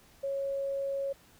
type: tone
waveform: sine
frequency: 551 Hz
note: C#5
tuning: 11 cents flat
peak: -30 dBFS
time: 0.23-1.13 s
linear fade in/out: 10 ms
effects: pink hiss -60 dBFS RMS until 1.39 s